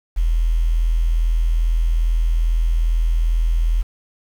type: tone with quantisation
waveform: sine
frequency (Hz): 41.2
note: E1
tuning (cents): 0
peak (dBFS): -14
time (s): 0.16-3.83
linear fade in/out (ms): 20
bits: 7
effects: none